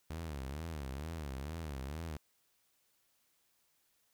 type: tone with vibrato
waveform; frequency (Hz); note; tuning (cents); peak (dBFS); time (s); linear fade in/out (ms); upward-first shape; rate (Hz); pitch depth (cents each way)
sawtooth; 73.9; D2; +11; -36; 0.1-2.17; 5; sine; 2.2; 210
effects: white hiss -75 dBFS RMS until 4.13 s